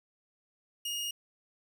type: tone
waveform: sawtooth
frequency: 2859 Hz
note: F7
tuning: 40 cents sharp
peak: -30 dBFS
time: 0.85-1.11 s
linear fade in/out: 5 ms
effects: none